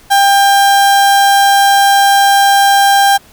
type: tone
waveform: 35% pulse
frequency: 796 Hz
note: G5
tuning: 26 cents sharp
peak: -4 dBFS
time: 0.1-3.18 s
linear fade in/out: 20 ms
effects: pink hiss -43 dBFS RMS until 3.32 s